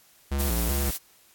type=tone with vibrato; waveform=square; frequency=63.7 Hz; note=C2; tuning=46 cents flat; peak=-25 dBFS; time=0.31-0.91 s; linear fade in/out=10 ms; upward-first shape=square; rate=2.6 Hz; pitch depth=150 cents each way
type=noise; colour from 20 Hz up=blue; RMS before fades=-31 dBFS; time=0.38-0.98 s; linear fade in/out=20 ms
effects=white hiss -58 dBFS RMS until 1.34 s + AAC 64 kbps